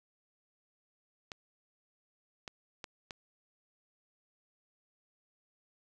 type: clicks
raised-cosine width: 0.2 ms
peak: -24 dBFS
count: 4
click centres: 1.318 / 2.478 / 2.842 / 3.108 s
effects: none